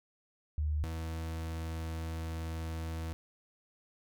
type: tone pair in turn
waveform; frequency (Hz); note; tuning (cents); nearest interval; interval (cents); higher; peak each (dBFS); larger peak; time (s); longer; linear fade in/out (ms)
sine / 40% pulse; 75.4 / 81.2; D2 / E2; +46 / -26; minor second; 128; second; -29 / -35; first; 0.58-0.84 / 0.84-3.13; second; 0
effects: none